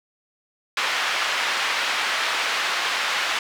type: band-pass noise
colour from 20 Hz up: pink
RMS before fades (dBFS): -24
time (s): 0.77-3.39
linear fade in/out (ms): 2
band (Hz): 1200 to 3600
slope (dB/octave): 12
effects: none